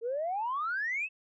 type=exponential sweep; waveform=sine; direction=up; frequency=445.4 to 2687 Hz; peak=-29 dBFS; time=0.01-1.09 s; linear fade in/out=50 ms; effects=tanh soft clip ceiling -25 dBFS

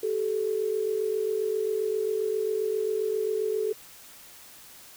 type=tone pair together; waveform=sine; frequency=387.6 / 435.1 Hz; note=G4 / A4; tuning=-20 / -19 cents; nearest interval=major second; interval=201 cents; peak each=-30 / -26 dBFS; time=0.03-3.73 s; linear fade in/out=5 ms; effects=white hiss -49 dBFS RMS until 4.96 s

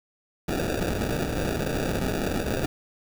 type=noise with sample-and-hold; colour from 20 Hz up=blue; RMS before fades=-27 dBFS; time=0.48-2.66 s; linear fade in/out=5 ms; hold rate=1050 Hz; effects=none

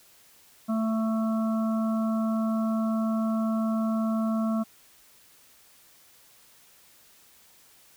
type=harmonic tone; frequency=221.8 Hz; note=A3; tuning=14 cents sharp; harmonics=1 / 3 / 5 / 6; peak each=-24 / -34 / -38 / -40 dBFS; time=0.68-4.64 s; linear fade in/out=20 ms; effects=white hiss -57 dBFS RMS until 7.96 s

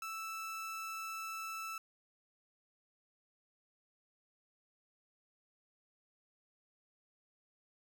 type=tone; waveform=30% pulse; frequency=1319 Hz; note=E6; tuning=1 cent sharp; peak=-38 dBFS; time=0.02-1.78 s; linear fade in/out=2 ms; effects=none

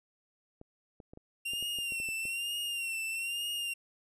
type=clicks; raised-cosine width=2 ms; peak=-35 dBFS; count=11; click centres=0.614 / 1.002 / 1.135 / 1.174 / 1.535 / 1.626 / 1.787 / 1.922 / 2.001 / 2.088 / 2.254 s
type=tone with vibrato; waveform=45% pulse; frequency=2756 Hz; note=F7; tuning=24 cents flat; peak=-33 dBFS; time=1.45-3.74 s; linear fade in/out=10 ms; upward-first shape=sine; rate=1.1 Hz; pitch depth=60 cents each way
effects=resampled to 32000 Hz

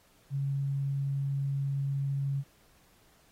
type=tone; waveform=sine; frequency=138.59 Hz; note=C#3; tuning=in tune; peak=-28 dBFS; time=0.3-2.44 s; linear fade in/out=50 ms; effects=pink hiss -64 dBFS RMS until 3.31 s + AAC 48 kbps

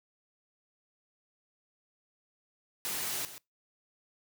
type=noise with echo; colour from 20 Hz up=white; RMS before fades=-35 dBFS; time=2.85-3.25 s; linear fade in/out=0 ms; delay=130 ms; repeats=1; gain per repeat=-12 dB; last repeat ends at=3.38 s; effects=noise-tail reverb RT60 0.2 s tail -24 dB re dry + high-pass 100 Hz 12 dB/octave

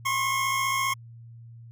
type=tone pair together; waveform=25% pulse; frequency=1030 / 1085 Hz; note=C6 / C#6; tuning=-28 / -37 cents; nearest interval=minor second; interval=91 cents; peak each=-28 / -21 dBFS; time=0.05-0.94 s; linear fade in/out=10 ms; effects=added 116 Hz sine -43 dBFS peak until 1.71 s

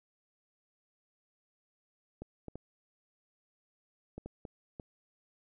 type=clicks; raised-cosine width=2 ms; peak=-29 dBFS; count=7; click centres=2.22 / 2.483 / 2.556 / 4.18 / 4.26 / 4.452 / 4.798 s; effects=none

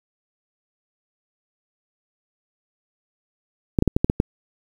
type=clicks; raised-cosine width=3 ms; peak=-3 dBFS; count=7; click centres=3.788 / 3.824 / 3.877 / 3.965 / 4.045 / 4.099 / 4.201 s; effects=7-bit

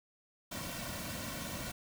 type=noise with comb filter; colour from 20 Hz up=pink; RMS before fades=-41 dBFS; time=0.51-1.72 s; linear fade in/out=10 ms; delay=2.4 ms; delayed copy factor=-0.75; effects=none

